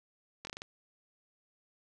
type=slowing click train; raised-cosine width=0.2 ms; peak=-24 dBFS; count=6; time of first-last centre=0.45-0.619 s; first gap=21 ms; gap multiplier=1.24; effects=none